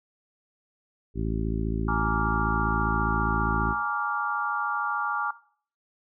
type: harmonic tone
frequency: 54.9 Hz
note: A1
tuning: 3 cents flat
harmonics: 1 / 2 / 3 / 4 / 5 / 6 / 7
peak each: -29 / -32 / -34 / -35 / -36 / -37 / -37 dBFS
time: 1.14-3.75 s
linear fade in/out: 50 ms
type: chord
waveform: sine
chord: Bb dominant seventh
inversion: third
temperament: just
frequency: 839.1 / 932.3 / 1165.4 / 1398.5 Hz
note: Ab5 / Bb5 / D6 / F6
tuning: +18 / 0 / -14 / +2 cents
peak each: -32 / -34 / -30 / -31 dBFS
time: 1.88-5.31 s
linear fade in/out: 5 ms
effects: noise-tail reverb RT60 0.5 s tail -17 dB re dry